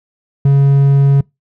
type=tone; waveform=triangle; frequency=139.1 Hz; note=C#3; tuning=6 cents sharp; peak=-4 dBFS; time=0.45-1.21 s; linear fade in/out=5 ms; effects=noise-tail reverb RT60 0.2 s tail -25 dB re dry